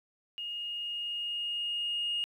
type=tone with level ramp; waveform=sine; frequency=2854 Hz; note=F7; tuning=37 cents sharp; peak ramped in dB=-35 to -28 dBFS; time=0.38-2.24 s; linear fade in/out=0 ms; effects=tanh soft clip ceiling -25 dBFS + 11-bit